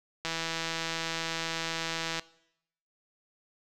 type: click train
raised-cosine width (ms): 0.2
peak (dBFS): -15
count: 320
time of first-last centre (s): 0.25-2.195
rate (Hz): 164
effects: noise-tail reverb RT60 0.8 s tail -21 dB re dry